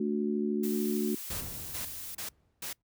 sine chord, D major, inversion second, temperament just, 220.2 / 293.7 / 367.1 Hz, A3 / D4 / F#4, +2 / 0 / -14 cents, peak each -30 / -34 / -32 dBFS, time 0-1.15 s, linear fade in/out 5 ms
blue noise, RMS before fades -41 dBFS, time 0.63-2.15 s, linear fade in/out 5 ms
white noise bursts, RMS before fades -38 dBFS, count 4, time 1.3-2.73 s, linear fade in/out 5 ms, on 110 ms, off 330 ms
brown noise with exponential decay, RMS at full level -35 dBFS, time 1.3-2.82 s, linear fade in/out 5 ms, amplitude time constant 330 ms
effects noise-tail reverb RT60 0.1 s tail -24 dB re dry + high-pass 60 Hz 12 dB/octave

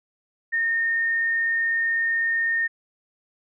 sine tone, 1832 Hz, A#6, 31 cents flat, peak -20 dBFS, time 0.52-2.68 s, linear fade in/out 20 ms, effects none

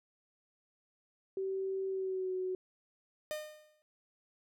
sine tone with pitch glide, 384.1 to 371 Hz, G4 to F#4, -35 to +5 cents, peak -33 dBFS, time 1.37-2.55 s, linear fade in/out 2 ms, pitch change -60 cents, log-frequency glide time 1.88-2.33 s
45% pulse tone with exponential decay, 610 Hz, D#5, 34 cents flat, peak -34 dBFS, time 3.31-3.82 s, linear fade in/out 0 ms, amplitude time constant 110 ms
effects none

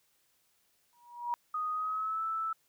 sine tone with exponential growth, 958 Hz, A#5, 47 cents sharp, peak -27 dBFS, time 0.93-1.34 s, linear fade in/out 0 ms, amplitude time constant 88 ms
sine tone with pitch glide, 1244.5 to 1317 Hz, D#6 to E6, 0 to -2 cents, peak -31 dBFS, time 1.54-2.53 s, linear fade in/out 5 ms, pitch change +98 cents, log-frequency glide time 1.72-2.23 s
effects white hiss -72 dBFS RMS until 2.68 s

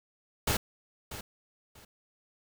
pink noise with echo, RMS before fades -28 dBFS, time 0.47-0.57 s, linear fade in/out 5 ms, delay 640 ms, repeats 2, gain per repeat -13 dB, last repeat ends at 1.85 s, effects none

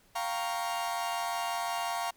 40% pulse chord, G half-diminished seventh, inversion third, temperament equal, 698.5 / 784 / 932.3 / 1108.7 Hz, F5 / G5 / Bb5 / Db6, 0 / 0 / 0 / 0 cents, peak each -34 / -39 / -35 / -38 dBFS, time 0.15-2.11 s, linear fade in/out 10 ms, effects pink hiss -64 dBFS RMS until 2.16 s

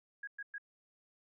sine tone bursts, 1647 Hz, G#6, 15 cents flat, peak -40 dBFS, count 3, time 0.23-0.582 s, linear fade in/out 5 ms, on 44 ms, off 110 ms, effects none

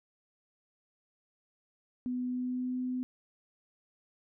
sine tone with pitch glide, 249.6 to 252.9 Hz, B3 to B3, +19 to +41 cents, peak -31 dBFS, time 2.06-3.03 s, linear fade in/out 0 ms, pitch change +22 cents, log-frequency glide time 2.22-2.78 s, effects none

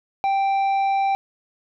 sine tone with tanh clipping, 784 Hz, G5, in tune, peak -19 dBFS, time 0.24-1.15 s, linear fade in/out 0 ms, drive 7 dB, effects none

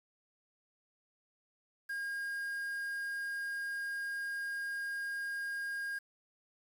triangle tone with quantisation, 1621 Hz, G#6, 42 cents flat, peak -34 dBFS, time 1.89-5.99 s, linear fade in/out 10 ms, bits 9, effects none

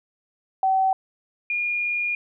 sine tone pair in turn, 764 / 2426 Hz, G5 / D#7, -45 / -44 cents, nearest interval octave + minor sixth, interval 2001 cents, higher second, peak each -17 / -22 dBFS, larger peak first, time 0.63-0.93 / 1.5-2.15 s, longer second, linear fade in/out 2 ms, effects none

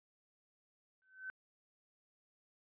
sine tone with exponential growth, 1527 Hz, G6, 46 cents flat, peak -37 dBFS, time 1.02-1.3 s, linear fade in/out 0 ms, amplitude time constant 60 ms, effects tanh soft clip ceiling -39 dBFS + resampled to 8000 Hz

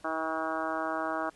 harmonic tone, 160 Hz, D#3, 49 cents sharp, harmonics 2 / 3 / 4 / 5 / 6 / 7 / 8 / 9 / 10, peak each -37 / -45 / -35 / -38 / -40 / -37 / -39 / -39 / -44 dBFS, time 0.04-1.3 s, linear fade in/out 10 ms, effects pink hiss -60 dBFS RMS until 1.35 s + resampled to 24000 Hz

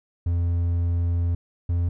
triangle tone pair in turn, 86 / 86.45 Hz, F2 / F2, -26 / -17 cents, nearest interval unison, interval 9 cents, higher second, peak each -18 dBFS, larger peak neither, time 0.26-1.35 / 1.69-1.89 s, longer first, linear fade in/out 5 ms, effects none

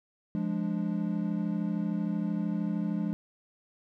triangle chord, D diminished, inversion first, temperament equal, 174.61 / 207.7 / 293.7 Hz, F3 / Ab3 / D4, 0 / 0 / 0 cents, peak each -30 / -29 / -34 dBFS, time 0.35-3.13 s, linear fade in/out 0 ms, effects none

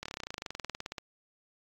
slowing click train, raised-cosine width 0.2 ms, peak -20 dBFS, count 24, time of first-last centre 0.03-0.982 s, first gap 26 ms, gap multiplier 1.04, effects AAC 48 kbps

